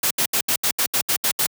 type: noise bursts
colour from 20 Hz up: white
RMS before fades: -20 dBFS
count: 10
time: 0.03-1.466 s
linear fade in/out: 5 ms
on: 77 ms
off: 74 ms
effects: high-pass 100 Hz 12 dB/octave